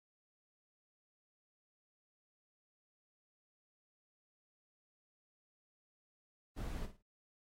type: noise with echo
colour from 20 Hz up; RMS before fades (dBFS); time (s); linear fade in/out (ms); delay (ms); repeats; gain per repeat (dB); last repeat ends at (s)
brown; -41; 6.56-6.87; 20; 52; 3; -11; 7.026
effects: AAC 48 kbps